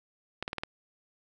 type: clicks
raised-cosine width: 0.3 ms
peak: -17 dBFS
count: 5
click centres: 0.426 / 0.479 / 0.531 / 0.583 / 0.635 s
effects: none